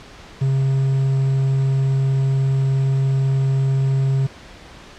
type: tone with quantisation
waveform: triangle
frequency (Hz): 134.8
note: C#3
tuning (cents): -48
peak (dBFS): -13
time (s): 0.41-4.27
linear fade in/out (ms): 10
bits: 7
effects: pink hiss -41 dBFS RMS until 4.98 s + low-pass 5000 Hz 12 dB/octave